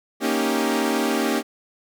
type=chord; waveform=sawtooth; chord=Eb dominant seventh; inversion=second; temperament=equal; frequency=233.1 / 277.2 / 311.1 / 392 Hz; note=Bb3 / Db4 / Eb4 / G4; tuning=0 / 0 / 0 / 0 cents; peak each=-21 / -21 / -23 / -22 dBFS; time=0.2-1.43 s; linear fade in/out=50 ms; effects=none